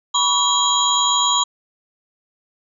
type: tone cluster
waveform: sine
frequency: 980 / 1128 / 3251 / 3903 / 6890 Hz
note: B5 / C#6 / G#7 / B7 / A8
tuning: -14 / +30 / -38 / -21 / -37 cents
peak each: -21 dBFS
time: 0.14-1.44 s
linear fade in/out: 10 ms
effects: none